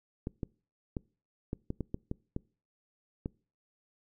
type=clicks; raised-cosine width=3 ms; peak=-21 dBFS; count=10; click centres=0.271 / 0.432 / 0.968 / 1.531 / 1.704 / 1.807 / 1.944 / 2.114 / 2.364 / 3.259 s; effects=noise-tail reverb RT60 0.4 s tail -25 dB re dry